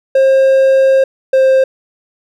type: tone pair in turn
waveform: triangle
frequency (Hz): 534 / 528.2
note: C5 / C5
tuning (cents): +35 / +16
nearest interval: unison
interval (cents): 19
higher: first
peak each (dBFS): -4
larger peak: neither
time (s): 0.15-1.04 / 1.33-1.64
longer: first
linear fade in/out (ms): 5
effects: none